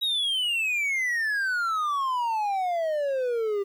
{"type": "exponential sweep", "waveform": "triangle", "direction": "down", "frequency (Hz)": [3861, 392], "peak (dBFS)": -22, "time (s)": [0.01, 3.64], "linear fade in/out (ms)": 20, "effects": ["10-bit"]}